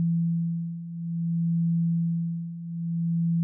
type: beating tone pair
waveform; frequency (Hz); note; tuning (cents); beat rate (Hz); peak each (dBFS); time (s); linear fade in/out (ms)
sine; 167.4 / 167.98; E3 / E3; +27 / +33; 0.58; -29 / -25; 0-3.43; 0
effects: none